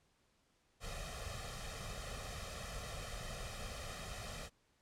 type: noise with comb filter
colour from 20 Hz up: pink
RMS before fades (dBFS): -45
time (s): 0.8-4.5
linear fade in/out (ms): 50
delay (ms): 1.6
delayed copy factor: +0.8
effects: pink hiss -75 dBFS RMS until 4.81 s + low-pass 9000 Hz 12 dB/octave